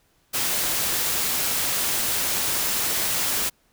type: noise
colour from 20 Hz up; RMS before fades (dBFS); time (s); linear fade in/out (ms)
white; -24; 0.33-3.5; 20
effects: pink hiss -64 dBFS RMS until 3.72 s